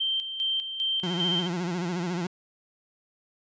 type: tone with tremolo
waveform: sine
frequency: 3136 Hz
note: G7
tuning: in tune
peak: -24 dBFS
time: 0-1.48 s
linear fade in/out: 10 ms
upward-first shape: square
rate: 2.5 Hz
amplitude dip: 60%
type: tone with vibrato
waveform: 30% pulse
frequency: 175.8 Hz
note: F3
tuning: 12 cents sharp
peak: -25 dBFS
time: 1.03-2.27 s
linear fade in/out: 5 ms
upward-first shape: sine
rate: 14 Hz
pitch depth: 93 cents each way
effects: resampled to 16000 Hz